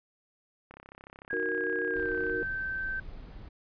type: click train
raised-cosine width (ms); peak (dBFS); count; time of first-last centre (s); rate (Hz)
0.5; -32; 54; 0.71-2.297; 33.4
type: tone with pitch glide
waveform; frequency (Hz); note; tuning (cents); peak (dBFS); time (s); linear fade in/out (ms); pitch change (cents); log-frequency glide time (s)
sine; 1637 to 1550.5; G#6 to G6; -25 to -19; -31; 1.3-3; 5; -94; 1.86-2.15
type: chord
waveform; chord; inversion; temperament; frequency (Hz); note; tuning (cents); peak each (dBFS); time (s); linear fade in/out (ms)
sine; D# minor; none; equal; 311.1 / 370 / 466.2; D#4 / F#4 / A#4; 0 / 0 / 0; -38 / -35 / -33; 1.33-2.43; 0
type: noise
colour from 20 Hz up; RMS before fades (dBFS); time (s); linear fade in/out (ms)
brown; -44; 1.95-3.49; 10
effects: resampled to 11025 Hz